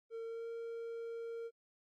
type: tone with pitch glide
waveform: triangle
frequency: 455.5 to 461.6 Hz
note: A#4 to A#4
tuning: -40 to -17 cents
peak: -39 dBFS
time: 0.1-1.51 s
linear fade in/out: 50 ms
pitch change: +23 cents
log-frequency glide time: 0.24-0.48 s
effects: AAC 48 kbps